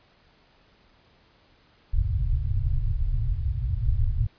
pink low-pass noise, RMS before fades -24 dBFS, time 1.93-4.27 s, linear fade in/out 10 ms, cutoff 130 Hz, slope 96 dB/octave, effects pink hiss -60 dBFS RMS until 4.38 s + resampled to 11025 Hz

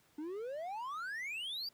triangle exponential sweep, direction up, 290.6 to 4836 Hz, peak -37 dBFS, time 0.18-1.69 s, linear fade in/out 5 ms, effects pink hiss -69 dBFS RMS until 1.73 s + high-pass 100 Hz 12 dB/octave

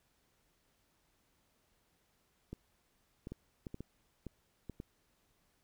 clicks, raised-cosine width 3 ms, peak -30 dBFS, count 9, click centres 2.53 / 3.271 / 3.32 / 3.668 / 3.744 / 3.806 / 4.267 / 4.697 / 4.801 s, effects pink hiss -75 dBFS RMS until 5.63 s

